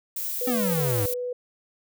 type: noise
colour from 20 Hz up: violet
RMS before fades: -30 dBFS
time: 0.16-1.14 s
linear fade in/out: 5 ms
type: tone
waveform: sine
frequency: 493.9 Hz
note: B4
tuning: in tune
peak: -27 dBFS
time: 0.41-1.33 s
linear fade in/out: 5 ms
type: exponential sweep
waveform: square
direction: down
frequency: 263.8 to 99.4 Hz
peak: -25 dBFS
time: 0.47-1.06 s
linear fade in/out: 5 ms
effects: none